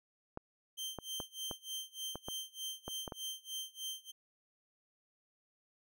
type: clicks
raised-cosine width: 1 ms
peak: -27 dBFS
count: 9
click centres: 0.374 / 0.987 / 1.202 / 1.512 / 2.156 / 2.285 / 2.88 / 3.078 / 3.122 s
type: tone with tremolo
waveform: sawtooth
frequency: 3136 Hz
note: G7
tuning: in tune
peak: -35 dBFS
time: 0.77-4.12 s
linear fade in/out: 20 ms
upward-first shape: sine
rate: 3.3 Hz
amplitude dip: 95%
effects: none